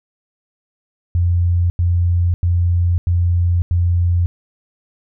sine tone bursts, 87.31 Hz, F2, in tune, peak -12 dBFS, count 5, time 1.15-4.26 s, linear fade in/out 0 ms, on 550 ms, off 90 ms, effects none

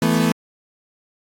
35% pulse chord, E suspended fourth, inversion none, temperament equal, 164.81 / 220 / 246.9 Hz, E3 / A3 / B3, 0 / 0 / 0 cents, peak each -18 dBFS, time 0.02-0.32 s, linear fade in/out 2 ms, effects AAC 64 kbps

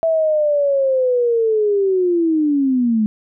sine linear sweep, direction down, 659.3 to 210 Hz, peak -13 dBFS, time 0.03-3.06 s, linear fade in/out 0 ms, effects none

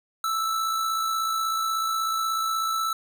square tone with amplitude modulation, 1318.5 Hz, E6, in tune, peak -23 dBFS, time 0.24-2.93 s, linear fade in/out 2 ms, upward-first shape sine, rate 56.4 Hz, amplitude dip 35%, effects none

